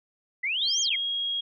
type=exponential two-way sweep; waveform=sine; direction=up then down; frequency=1951 to 6810 to 1951 Hz; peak=-25 dBFS; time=0.43-0.96 s; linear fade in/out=10 ms; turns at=0.81 s
type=tone with pitch glide; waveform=sine; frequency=3200 to 3282 Hz; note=G7 to G#7; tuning=+35 to -21 cents; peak=-26 dBFS; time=0.61-1.41 s; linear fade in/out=10 ms; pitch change=+44 cents; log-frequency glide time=0.8-1.04 s
effects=none